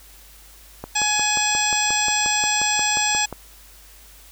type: click train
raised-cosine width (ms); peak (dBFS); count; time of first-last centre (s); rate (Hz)
1; -16; 15; 0.84-3.327; 5.63
type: harmonic tone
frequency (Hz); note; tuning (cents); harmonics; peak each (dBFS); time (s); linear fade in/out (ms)
842; G#5; +24; 1 / 2 / 3 / 4 / 5 / 6 / 7 / 9; -25 / -28 / -25 / -27 / -33 / -31 / -28 / -23; 0.95-3.26; 10
effects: added 50 Hz sine -48 dBFS peak until 4.31 s + white hiss -48 dBFS RMS until 4.31 s